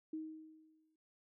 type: tone with exponential decay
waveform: sine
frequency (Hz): 314.8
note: D#4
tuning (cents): +20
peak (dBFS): -38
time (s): 0.13-0.96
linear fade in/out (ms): 5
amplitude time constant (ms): 180
effects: none